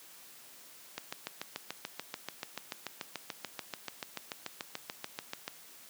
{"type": "click train", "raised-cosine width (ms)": 0.2, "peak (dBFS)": -19, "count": 32, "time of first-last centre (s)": [0.98, 5.479], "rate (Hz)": 6.89, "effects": ["white hiss -54 dBFS RMS until 5.89 s", "high-pass 150 Hz 12 dB/octave"]}